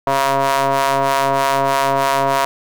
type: ring-modulated tone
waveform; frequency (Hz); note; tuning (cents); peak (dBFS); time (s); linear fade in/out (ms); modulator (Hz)
sawtooth; 137.1; C#3; -19; -7; 0.07-2.45; 0; 821
effects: none